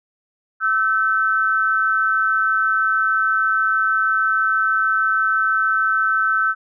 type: tone pair together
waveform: sine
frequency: 1318.5 / 1524.8 Hz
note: E6 / G6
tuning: 0 / -48 cents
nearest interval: minor third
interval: 252 cents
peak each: -18 dBFS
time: 0.6-6.55 s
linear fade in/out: 50 ms
effects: none

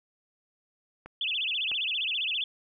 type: clicks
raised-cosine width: 0.5 ms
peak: -28 dBFS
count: 2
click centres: 1.06 / 1.716 s
type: tone with vibrato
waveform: sine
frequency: 2988 Hz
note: F#7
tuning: 16 cents sharp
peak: -27 dBFS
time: 1.21-2.44 s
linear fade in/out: 2 ms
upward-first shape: sine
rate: 15 Hz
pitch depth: 290 cents each way
effects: none

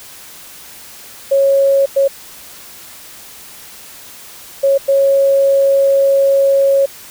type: tone bursts at uneven times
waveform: sine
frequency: 550 Hz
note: C#5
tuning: 14 cents flat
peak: -8 dBFS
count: 4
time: 1.31-1.86 / 1.96-2.08 / 4.63-4.78 / 4.88-6.86 s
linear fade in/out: 10 ms
effects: white hiss -36 dBFS RMS until 7.1 s

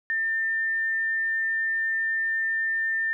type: tone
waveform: sine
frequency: 1798 Hz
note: A6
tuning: 37 cents sharp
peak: -23 dBFS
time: 0.1-3.13 s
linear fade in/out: 0 ms
effects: none

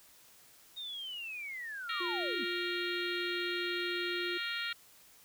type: linear sweep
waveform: sine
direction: down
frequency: 3729 to 186.8 Hz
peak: -39 dBFS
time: 0.76-2.45 s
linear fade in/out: 20 ms
type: harmonic tone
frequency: 466.2 Hz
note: A#4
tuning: in tune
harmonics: 3 / 4 / 5 / 6 / 7 / 8 / 9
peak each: -40 / -41 / -42 / -43 / -43 / -44 / -45 dBFS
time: 1.89-4.73 s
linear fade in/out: 5 ms
type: tone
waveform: sine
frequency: 352.4 Hz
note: F4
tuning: 16 cents sharp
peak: -37 dBFS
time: 2-4.38 s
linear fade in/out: 10 ms
effects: white hiss -60 dBFS RMS until 5.24 s

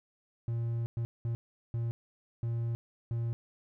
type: tone bursts at uneven times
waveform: triangle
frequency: 116.54 Hz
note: A#2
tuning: in tune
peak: -28 dBFS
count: 6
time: 0.48-0.86 / 0.97-1.05 / 1.25-1.35 / 1.74-1.91 / 2.43-2.75 / 3.11-3.33 s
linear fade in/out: 0 ms
effects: none

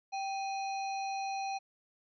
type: harmonic tone with a mistuned harmonic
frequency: 830.6 Hz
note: G#5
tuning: in tune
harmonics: 1 / 3 / 5 / 7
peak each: -34 / -44 / -48 / -51 dBFS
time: 0.12-1.59 s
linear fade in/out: 20 ms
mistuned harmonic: 1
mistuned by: -110 cents
effects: none

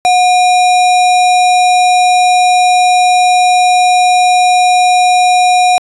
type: tone with sample-and-hold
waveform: sine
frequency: 727 Hz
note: F#5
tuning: 31 cents flat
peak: -5 dBFS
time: 0.05-5.78 s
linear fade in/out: 0 ms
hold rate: 3150 Hz
effects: resampled to 24000 Hz

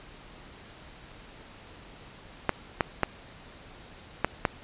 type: clicks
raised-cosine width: 0.5 ms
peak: -7 dBFS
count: 5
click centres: 2.493 / 2.808 / 3.033 / 4.246 / 4.452 s
effects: pink hiss -49 dBFS RMS until 4.63 s + resampled to 8000 Hz

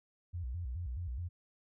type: tone with vibrato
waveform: sine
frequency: 73.42 Hz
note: D2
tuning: in tune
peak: -36 dBFS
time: 0.33-1.29 s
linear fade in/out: 20 ms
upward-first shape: square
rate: 4.7 Hz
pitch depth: 300 cents each way
effects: none

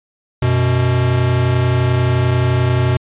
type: tone pair together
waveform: square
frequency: 93 / 124.44 Hz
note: F#2 / B2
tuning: +9 / +14 cents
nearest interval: perfect fourth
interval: 505 cents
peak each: -19 / -14 dBFS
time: 0.42-2.97 s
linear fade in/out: 5 ms
effects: resampled to 8000 Hz

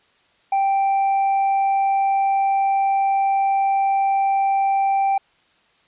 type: tone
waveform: triangle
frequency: 784 Hz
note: G5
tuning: in tune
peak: -14 dBFS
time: 0.52-5.18 s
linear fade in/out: 5 ms
effects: white hiss -59 dBFS RMS until 5.87 s + resampled to 8000 Hz

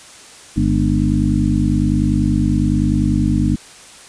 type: harmonic tone with a mistuned harmonic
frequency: 50 Hz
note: G1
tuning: 35 cents sharp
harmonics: 1 / 2 / 3 / 4 / 5 / 6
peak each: -20 / -20 / -20 / -20 / -20 / -20 dBFS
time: 0.56-3.56 s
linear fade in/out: 10 ms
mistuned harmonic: 4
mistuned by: +75 cents
effects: white hiss -40 dBFS RMS until 4.08 s + resampled to 22050 Hz

